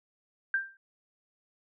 sine tone with exponential decay, 1579 Hz, G6, 12 cents sharp, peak -22 dBFS, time 0.54-0.77 s, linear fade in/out 2 ms, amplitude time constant 50 ms, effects none

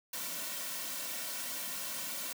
white noise with comb filter, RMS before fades -39 dBFS, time 0.13-2.33 s, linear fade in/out 5 ms, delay 2.4 ms, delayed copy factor -0.65, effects high-pass 200 Hz 12 dB/octave

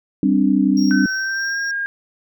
sine chord, G suspended fourth, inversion none, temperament equal, 196 / 261.6 / 293.7 Hz, G3 / C4 / D4, 0 / 0 / 0 cents, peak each -17 dBFS, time 0.23-1.06 s, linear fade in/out 2 ms
triangle tone with tremolo, 5588 Hz, F8, in tune, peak -26 dBFS, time 0.77-1.71 s, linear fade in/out 2 ms, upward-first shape sine, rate 3.3 Hz, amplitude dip 35%
sine tone with pitch glide, 1528 to 1618.9 Hz, G6 to G#6, -45 to -45 cents, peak -20 dBFS, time 0.91-1.86 s, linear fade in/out 0 ms, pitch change +100 cents, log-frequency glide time 1.08-1.59 s
effects none

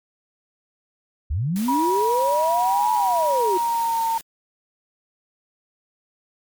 sine linear two-way sweep, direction up then down, 60.4 to 878 to 348 Hz, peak -20 dBFS, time 1.3-3.58 s, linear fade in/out 10 ms, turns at 2.92 s
white noise, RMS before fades -36 dBFS, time 1.56-4.21 s, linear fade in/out 0 ms
sine tone with pitch glide, 964 to 909.9 Hz, B5 to A#5, -42 to -42 cents, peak -19 dBFS, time 1.68-4.18 s, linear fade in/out 5 ms, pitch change -100 cents, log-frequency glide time 3.26-4.04 s
effects MP3 96 kbps

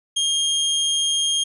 sawtooth tone, 3227 Hz, G7, 50 cents sharp, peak -15 dBFS, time 0.16-1.44 s, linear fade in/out 10 ms, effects resampled to 24000 Hz

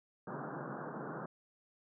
pink band-pass noise, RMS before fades -43 dBFS, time 0.27-1.26 s, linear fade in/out 5 ms, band 130 to 1600 Hz, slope 96 dB/octave, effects none

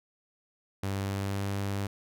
sawtooth tone with pitch glide, 98 to 99.48 Hz, G2 to G2, 0 to +26 cents, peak -26 dBFS, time 0.83-1.87 s, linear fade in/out 5 ms, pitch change +26 cents, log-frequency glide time 1-1.55 s, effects none

